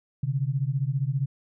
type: beating tone pair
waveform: sine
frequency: 130 / 145 Hz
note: C3 / D3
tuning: -11 / -22 cents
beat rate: 15 Hz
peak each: -26 / -27 dBFS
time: 0.23-1.26 s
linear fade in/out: 5 ms
effects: none